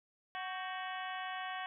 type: harmonic tone with a mistuned harmonic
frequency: 372.1 Hz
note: F#4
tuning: 10 cents sharp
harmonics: 2 / 3 / 4 / 5 / 6 / 7 / 8 / 9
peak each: -42 / -45 / -47 / -46 / -52 / -53 / -50 / -54 dBFS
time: 0.35-1.66 s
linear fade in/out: 0 ms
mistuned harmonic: 4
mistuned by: +83 cents
effects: none